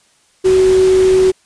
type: tone in noise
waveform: sine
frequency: 375.3 Hz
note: F#4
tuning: 25 cents sharp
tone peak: -7 dBFS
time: 0.44-1.32 s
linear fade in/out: 20 ms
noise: pink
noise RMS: -25 dBFS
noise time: 0.44-1.32 s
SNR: +15 dB
effects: white hiss -54 dBFS RMS until 1.45 s + resampled to 22050 Hz